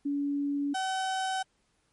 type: tone pair in turn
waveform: sine / 35% pulse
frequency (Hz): 284.6 / 759.8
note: C#4 / F#5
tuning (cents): +46 / +46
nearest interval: octave + perfect fourth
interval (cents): 1700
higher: second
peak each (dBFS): -27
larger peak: neither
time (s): 0.05-0.74 / 0.74-1.43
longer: neither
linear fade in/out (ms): 10
effects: pink hiss -72 dBFS RMS until 1.92 s + MP3 48 kbps